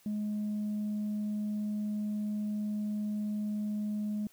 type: tone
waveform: sine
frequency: 210 Hz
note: G#3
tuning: 19 cents sharp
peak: -29 dBFS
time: 0.06-4.27 s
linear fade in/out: 2 ms
effects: tanh soft clip ceiling -29 dBFS + white hiss -63 dBFS RMS until 4.32 s